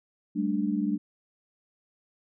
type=chord; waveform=sine; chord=G suspended second; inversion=none; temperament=equal with one note detuned; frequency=196 / 216.5 / 293.7 Hz; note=G3 / A3 / D4; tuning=0 / -28 / 0 cents; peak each=-29 dBFS; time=0.35-0.98 s; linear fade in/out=20 ms; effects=none